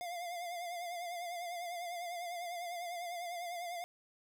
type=tone with vibrato; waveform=square; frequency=698 Hz; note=F5; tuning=1 cent flat; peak=-40 dBFS; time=0.01-3.84 s; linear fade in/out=0 ms; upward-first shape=triangle; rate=10 Hz; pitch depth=63 cents each way; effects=none